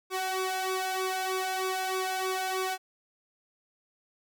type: tone with flanger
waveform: sawtooth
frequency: 375.9 Hz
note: F#4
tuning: 27 cents sharp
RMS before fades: -31 dBFS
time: 0.1-2.78 s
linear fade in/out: 50 ms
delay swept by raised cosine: 0.83 to 1.46 ms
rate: 3.2 Hz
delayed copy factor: +0.8
effects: none